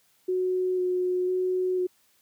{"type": "tone with vibrato", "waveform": "sine", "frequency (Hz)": 365.9, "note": "F#4", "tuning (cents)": -19, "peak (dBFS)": -23, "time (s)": [0.28, 1.87], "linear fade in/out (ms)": 10, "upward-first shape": "square", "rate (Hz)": 1, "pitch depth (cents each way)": 11, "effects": ["white hiss -65 dBFS RMS until 2.21 s", "high-pass 60 Hz 12 dB/octave"]}